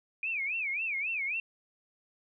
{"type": "tone with vibrato", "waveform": "sine", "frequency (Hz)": 2407, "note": "D7", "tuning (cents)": 42, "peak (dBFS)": -30, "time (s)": [0.23, 1.4], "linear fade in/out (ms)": 2, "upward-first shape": "sine", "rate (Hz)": 3.7, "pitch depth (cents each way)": 210, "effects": []}